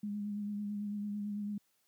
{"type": "tone with vibrato", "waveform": "sine", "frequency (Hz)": 206, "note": "G#3", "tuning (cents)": -14, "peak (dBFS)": -35, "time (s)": [0.03, 1.58], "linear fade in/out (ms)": 5, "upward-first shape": "sine", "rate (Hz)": 9, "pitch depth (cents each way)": 26, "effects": ["white hiss -75 dBFS RMS until 1.87 s", "high-pass 80 Hz 12 dB/octave"]}